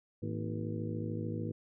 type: harmonic tone with a mistuned harmonic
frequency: 53.5 Hz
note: A1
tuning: 48 cents flat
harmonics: 2 / 3 / 4 / 5 / 6 / 7 / 8 / 9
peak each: -38 / -41 / -41 / -51 / -42 / -47 / -51 / -45 dBFS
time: 0.22-1.52 s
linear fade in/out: 10 ms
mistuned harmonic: 4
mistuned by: +140 cents
effects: none